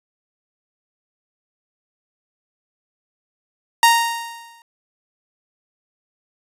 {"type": "tone with exponential decay", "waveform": "sawtooth", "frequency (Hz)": 930, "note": "A#5", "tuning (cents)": -4, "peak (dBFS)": -4, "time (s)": [3.83, 4.62], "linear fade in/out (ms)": 1, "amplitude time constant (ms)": 170, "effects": ["resampled to 32000 Hz"]}